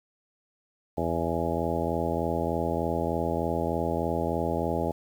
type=harmonic tone; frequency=83.3 Hz; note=E2; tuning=19 cents sharp; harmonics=1 / 2 / 3 / 4 / 5 / 6 / 7 / 8 / 10; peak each=-34 / -34 / -34 / -34 / -34 / -34 / -34 / -34 / -34 dBFS; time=0.97-4.92 s; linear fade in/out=10 ms; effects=9-bit